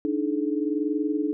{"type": "tone cluster", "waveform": "sine", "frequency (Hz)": [292.7, 313.5, 427.8], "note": ["D4", "D#4", "A4"], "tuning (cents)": [-6, 13, -49], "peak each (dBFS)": [-26, -27, -30], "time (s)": [0.05, 1.33], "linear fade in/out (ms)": 0, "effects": []}